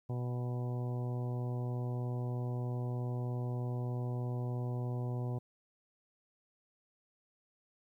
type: harmonic tone with a mistuned harmonic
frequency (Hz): 123.2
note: B2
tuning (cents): -4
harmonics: 1 / 2 / 3 / 4 / 5 / 6 / 7 / 8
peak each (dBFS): -34 / -45 / -46 / -49 / -51 / -52 / -56 / -55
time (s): 0.09-5.39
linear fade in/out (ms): 10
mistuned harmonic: 7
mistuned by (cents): -23
effects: 12-bit